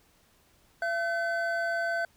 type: tone pair together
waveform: triangle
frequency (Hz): 678 / 1524.5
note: E5 / G6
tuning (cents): +49 / -49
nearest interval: octave + major second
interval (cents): 1402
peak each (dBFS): -28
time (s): 0.82-2.05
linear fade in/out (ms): 2
effects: pink hiss -64 dBFS RMS until 2.16 s